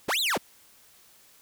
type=linear two-way sweep; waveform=40% pulse; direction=up then down; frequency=51.91 to 4186 to 51.91 Hz; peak=-23 dBFS; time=0.08-0.38 s; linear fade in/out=10 ms; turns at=0.2 s; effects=white hiss -57 dBFS RMS until 1.41 s